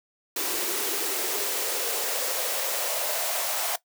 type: noise with high-pass filter sweep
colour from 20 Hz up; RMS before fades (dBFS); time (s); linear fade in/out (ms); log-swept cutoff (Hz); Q
white; -28; 0.36-3.76; 5; 330 to 700; 4.2
effects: noise-tail reverb RT60 0.1 s tail -17 dB re dry